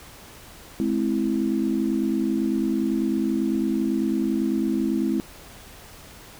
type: chord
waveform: sine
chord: Ab augmented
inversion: none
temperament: equal with one note detuned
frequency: 211.6 / 261.6 / 329.6 Hz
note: Ab3 / C4 / E4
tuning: +33 / 0 / 0 cents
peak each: -25 dBFS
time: 0.8-5.2 s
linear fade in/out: 0 ms
effects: pink hiss -45 dBFS RMS until 6.39 s